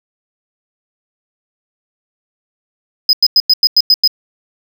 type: tone bursts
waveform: triangle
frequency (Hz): 5030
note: D#8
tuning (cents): +18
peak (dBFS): -4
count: 8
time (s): 3.09-4.076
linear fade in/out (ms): 2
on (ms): 41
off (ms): 94
effects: none